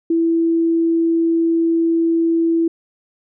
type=tone; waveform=sine; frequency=331.3 Hz; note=E4; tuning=9 cents sharp; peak=-13 dBFS; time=0.1-2.68 s; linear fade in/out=5 ms; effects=none